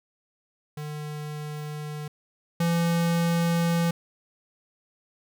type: tone pair in turn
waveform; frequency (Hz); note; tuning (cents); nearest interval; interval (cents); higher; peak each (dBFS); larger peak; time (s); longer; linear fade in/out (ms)
square; 150.2 / 169.2; D3 / E3; +39 / +45; major second; 206; second; -33 / -22; second; 0.77-2.08 / 2.6-3.91; neither; 5
effects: none